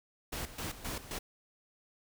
pink noise with tremolo, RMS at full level -38 dBFS, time 0.32-1.19 s, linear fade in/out 10 ms, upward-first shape square, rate 3.8 Hz, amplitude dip 75%, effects none

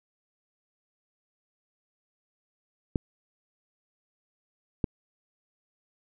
clicks, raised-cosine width 3 ms, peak -12 dBFS, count 2, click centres 2.958 / 4.842 s, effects none

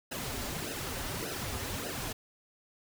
pink noise with flanger, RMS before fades -37 dBFS, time 0.11-2.13 s, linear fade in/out 10 ms, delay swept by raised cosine 0.87 to 6.37 ms, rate 1.7 Hz, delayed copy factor -0.85, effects none

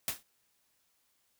white noise with exponential decay, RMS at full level -29 dBFS, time 0.08-0.23 s, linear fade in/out 1 ms, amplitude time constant 32 ms, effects white hiss -74 dBFS RMS until 1.39 s

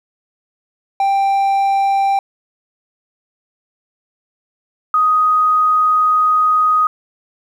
triangle / sine tone pair in turn, 787 / 1249.3 Hz, G5 / D#6, +7 / +7 cents, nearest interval minor sixth, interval 800 cents, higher second, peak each -10 dBFS, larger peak neither, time 1-2.19 / 4.94-6.87 s, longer second, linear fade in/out 2 ms, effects 8-bit

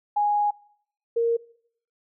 sine tone pair in turn, 828 / 464.7 Hz, G#5 / A#4, -5 / -5 cents, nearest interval minor seventh, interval 1000 cents, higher first, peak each -19 dBFS, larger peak neither, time 0.16-0.51 / 1.16-1.37 s, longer first, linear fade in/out 10 ms, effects noise-tail reverb RT60 0.6 s tail -21 dB re dry

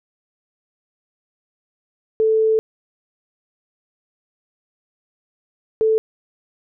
sine tone pair in turn, 440 / 440 Hz, A4 / A4, 0 / 0 cents, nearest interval unison, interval 0 cents, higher neither, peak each -13 dBFS, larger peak neither, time 2.2-2.59 / 5.81-5.98 s, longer first, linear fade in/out 0 ms, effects none

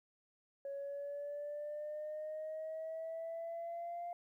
sine exponential sweep, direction up, 554.4 to 698.5 Hz, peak -39 dBFS, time 0.65-4.13 s, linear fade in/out 2 ms, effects tanh soft clip ceiling -37 dBFS + 13-bit

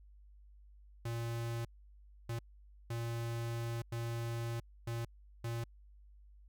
square tone bursts at uneven times, 116.54 Hz, A#2, in tune, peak -37 dBFS, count 6, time 1.05-1.65 / 2.29-2.39 / 2.9-3.82 / 3.92-4.6 / 4.87-5.05 / 5.44-5.64 s, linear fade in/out 5 ms, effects added 50 Hz sine -56 dBFS peak until 6.48 s

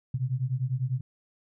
sine beating tone pair, 123.47 / 133.47 Hz, B2 / C3, 0 / +35 cents, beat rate 10 Hz, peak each -29 dBFS, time 0.14-1.01 s, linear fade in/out 5 ms, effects none

